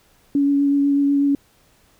sine tone with vibrato, 282.1 Hz, C#4, 30 cents sharp, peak -14 dBFS, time 0.35-1.35 s, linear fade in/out 2 ms, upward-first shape triangle, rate 8.1 Hz, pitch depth 15 cents each way, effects pink hiss -57 dBFS RMS until 1.99 s

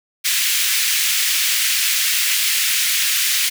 pink high-pass noise, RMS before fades -18 dBFS, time 0.24-3.5 s, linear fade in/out 20 ms, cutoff 2000 Hz, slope 24 dB/octave, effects none

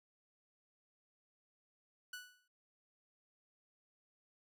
sawtooth tone with exponential decay, 1480 Hz, F#6, in tune, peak -39 dBFS, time 2.13-2.48 s, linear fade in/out 5 ms, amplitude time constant 75 ms, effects none

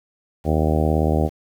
harmonic tone, 77.78 Hz, D#2, in tune, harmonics 1 / 2 / 3 / 4 / 5 / 6 / 7 / 8 / 9 / 10, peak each -20 / -23 / -25 / -26 / -27 / -28 / -28 / -29 / -30 / -30 dBFS, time 0.44-1.3 s, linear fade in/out 50 ms, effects 8-bit

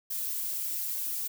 violet noise with flanger, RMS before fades -33 dBFS, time 0.1-1.28 s, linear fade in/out 10 ms, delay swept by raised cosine 1.8 to 4 ms, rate 2.3 Hz, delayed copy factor +0.85, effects none

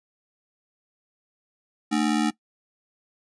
square ring-modulated tone, 261.6 Hz, C4, in tune, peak -18 dBFS, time 1.91-2.31 s, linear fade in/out 20 ms, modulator 39.3 Hz, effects noise-tail reverb RT60 0.1 s tail -20 dB re dry + resampled to 22050 Hz

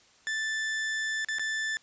40% pulse tone with dropouts, 1760 Hz, A6, in tune, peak -28 dBFS, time 0.27-1.77 s, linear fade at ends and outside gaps 0 ms, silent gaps 1.247-1.286 / 1.385-1.395 s, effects white hiss -60 dBFS RMS until 1.82 s + resampled to 16000 Hz

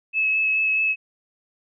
sine tone with vibrato, 2590 Hz, E7, 31 cents flat, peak -18 dBFS, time 0.13-0.96 s, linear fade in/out 50 ms, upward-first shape sine, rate 4.7 Hz, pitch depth 12 cents each way, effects none

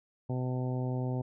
harmonic tone, 127.1 Hz, C3, 50 cents flat, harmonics 1 / 2 / 3 / 4 / 5 / 6 / 7, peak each -31 / -37 / -41 / -43 / -45 / -47 / -48 dBFS, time 0.29-1.22 s, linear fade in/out 10 ms, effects none

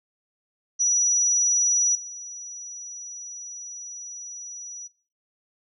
sine tone with level steps, 5860 Hz, F#8, 18 cents flat, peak -19 / -36 dBFS, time 0.79-4.88 s, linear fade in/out 20 ms, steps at 1.95 s, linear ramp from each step 2 ms, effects noise-tail reverb RT60 0.4 s tail -20 dB re dry

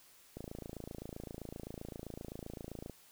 click train, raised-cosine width 2 ms, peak -30 dBFS, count 71, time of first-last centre 0.37-2.897 s, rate 27.7 Hz, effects white hiss -62 dBFS RMS until 3.11 s

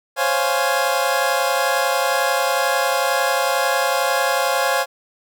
25% pulse chord, Db major seventh, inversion third, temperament equal, 523.3 / 554.4 / 698.5 / 830.6 Hz, C5 / Db5 / F5 / Ab5, 0 / 0 / 0 / 0 cents, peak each -19 dBFS, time 0.16-4.86 s, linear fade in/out 50 ms, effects none

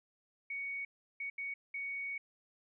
sine tone bursts at uneven times, 2233 Hz, C#7, 12 cents sharp, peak -37 dBFS, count 4, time 0.5-0.85 / 1.2-1.3 / 1.38-1.54 / 1.74-2.18 s, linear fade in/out 5 ms, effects none

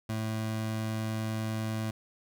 25% pulse tone, 110 Hz, A2, in tune, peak -27 dBFS, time 0.09-1.91 s, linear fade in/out 5 ms, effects none

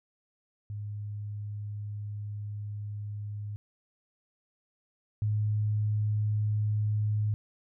sine tone pair in turn, 103.83 / 105.89 Hz, G#2 / G#2, 0 / +34 cents, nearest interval unison, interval 34 cents, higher second, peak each -34 / -25 dBFS, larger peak second, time 0.7-3.56 / 5.22-7.34 s, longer first, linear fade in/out 0 ms, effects none

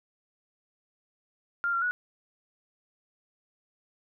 sine tone with pitch steps, 1397 / 1374 / 1464 Hz, F6 / F6 / F#6, 0 / -29 / -19 cents, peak -25 dBFS, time 1.64-1.91 s, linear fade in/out 0 ms, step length 90 ms, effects none

